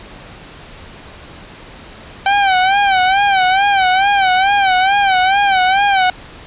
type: tone with vibrato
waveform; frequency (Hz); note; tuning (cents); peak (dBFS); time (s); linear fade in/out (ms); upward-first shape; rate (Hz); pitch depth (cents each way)
sawtooth; 773; G5; -24; -6; 2.26-6.1; 2; sine; 2.3; 89
effects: pink hiss -36 dBFS RMS until 6.46 s + resampled to 8000 Hz